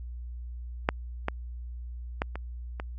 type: clicks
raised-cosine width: 0.5 ms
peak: -7 / -12 / -12 / -21 / -20 dBFS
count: 5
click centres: 0.889 / 1.284 / 2.219 / 2.356 / 2.799 s
effects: added 60 Hz sine -36 dBFS peak until 2.98 s